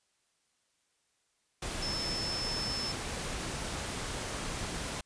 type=tone in noise; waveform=sine; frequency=5274 Hz; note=E8; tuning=in tune; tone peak=-34 dBFS; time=1.82-2.92 s; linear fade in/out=5 ms; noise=pink; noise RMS=-37 dBFS; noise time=1.62-5.01 s; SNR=0 dB; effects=white hiss -75 dBFS RMS until 5.05 s + resampled to 22050 Hz